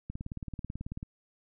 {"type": "click train", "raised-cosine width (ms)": 5, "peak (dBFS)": -25, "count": 18, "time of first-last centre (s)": [0.1, 1.029], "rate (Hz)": 18.3, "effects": []}